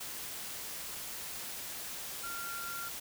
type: tone in noise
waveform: sine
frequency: 1385 Hz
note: F6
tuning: 15 cents flat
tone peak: -40 dBFS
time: 2.23-2.89 s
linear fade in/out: 10 ms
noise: white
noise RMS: -42 dBFS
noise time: 0-3 s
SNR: -1 dB
effects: none